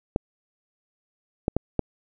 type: clicks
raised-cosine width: 2 ms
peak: -8 dBFS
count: 4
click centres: 0.161 / 1.481 / 1.566 / 1.793 s
effects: none